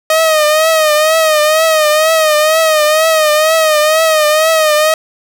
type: tone with vibrato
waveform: sawtooth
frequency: 624 Hz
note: D#5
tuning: 5 cents sharp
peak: -4 dBFS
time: 0.1-4.94 s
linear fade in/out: 2 ms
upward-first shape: triangle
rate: 2.1 Hz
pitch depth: 75 cents each way
effects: none

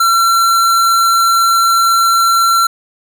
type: tone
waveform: square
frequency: 1357 Hz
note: E6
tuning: 50 cents sharp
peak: -9 dBFS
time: 0-2.67 s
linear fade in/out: 5 ms
effects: none

